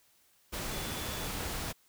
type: tone in noise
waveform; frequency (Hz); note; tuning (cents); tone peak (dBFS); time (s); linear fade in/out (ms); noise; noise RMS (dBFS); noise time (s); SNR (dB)
sine; 3453; A7; -33; -47; 0.71-1.29; 20; pink; -37; 0.52-1.73; -13
effects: white hiss -67 dBFS RMS until 1.88 s